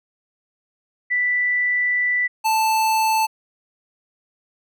sine / square tone pair in turn, 1976 / 880.2 Hz, B6 / A5, 0 / 0 cents, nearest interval octave + major second, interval 1400 cents, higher first, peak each -17 dBFS, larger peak neither, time 1.1-2.28 / 2.44-3.27 s, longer first, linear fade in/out 20 ms, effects none

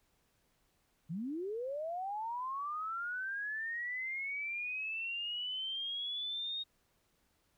sine linear sweep, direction up, 147.6 to 3742 Hz, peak -36 dBFS, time 1.09-6.64 s, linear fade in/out 20 ms, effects pink hiss -75 dBFS RMS until 7.57 s

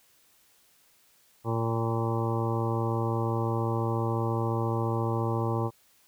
harmonic tone with a mistuned harmonic, 114.3 Hz, A#2, 34 cents flat, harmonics 1 / 2 / 3 / 4 / 5 / 7 / 8 / 9 / 10, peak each -28 / -36 / -33 / -35 / -38 / -37 / -39 / -38 / -41 dBFS, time 1.44-5.71 s, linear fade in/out 50 ms, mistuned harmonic 9, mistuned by -16 cents, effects white hiss -63 dBFS RMS until 6.07 s

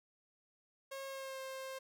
sawtooth tone with pitch glide, 542 to 529.6 Hz, C#5 to C5, -39 to +21 cents, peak -39 dBFS, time 0.91-1.79 s, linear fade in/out 10 ms, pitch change -40 cents, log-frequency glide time 1.07-1.4 s, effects none

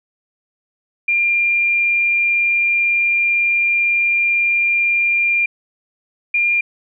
sine tone pair in turn, 2394 / 2402 Hz, D7 / D7, +33 / +38 cents, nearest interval unison, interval 5 cents, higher second, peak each -13 dBFS, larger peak neither, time 1.08-5.46 / 6.34-6.61 s, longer first, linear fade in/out 5 ms, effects none

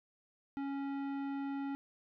sine tone with tanh clipping, 277.2 Hz, C#4, in tune, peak -38 dBFS, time 0.57-1.75 s, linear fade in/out 0 ms, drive 15 dB, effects none

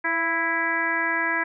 harmonic tone with a mistuned harmonic, 330 Hz, E4, 2 cents sharp, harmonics 1 / 2 / 3 / 4 / 5 / 6 / 7, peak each -33 / -34 / -29 / -34 / -25 / -27 / -34 dBFS, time 0.04-1.44 s, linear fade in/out 10 ms, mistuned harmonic 2, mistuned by +34 cents, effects none

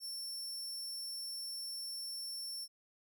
sawtooth tone, 5420 Hz, E8, 47 cents sharp, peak -38 dBFS, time 0-2.68 s, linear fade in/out 50 ms, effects none

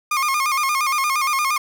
30% pulse tone with vibrato, 1143 Hz, D6, 47 cents flat, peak -15 dBFS, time 0.11-1.58 s, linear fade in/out 5 ms, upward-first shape square, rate 8.6 Hz, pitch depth 100 cents each way, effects none

